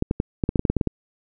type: clicks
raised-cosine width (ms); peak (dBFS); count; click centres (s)
3; -7; 12; 0.024 / 0.111 / 0.201 / 0.438 / 0.491 / 0.558 / 0.594 / 0.652 / 0.7 / 0.767 / 0.812 / 0.873
effects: none